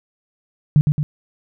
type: tone with echo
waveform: sine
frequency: 149.3 Hz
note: D3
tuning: 29 cents sharp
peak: -8 dBFS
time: 0.76-0.81 s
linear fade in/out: 0 ms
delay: 110 ms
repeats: 2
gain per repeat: -4 dB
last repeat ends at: 1.03 s
effects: none